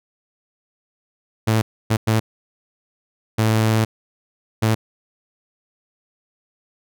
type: tone bursts at uneven times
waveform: sawtooth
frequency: 110.4 Hz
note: A2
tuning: 6 cents sharp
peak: -11 dBFS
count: 5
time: 1.47-1.62 / 1.9-1.97 / 2.07-2.2 / 3.38-3.85 / 4.62-4.75 s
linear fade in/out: 10 ms
effects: none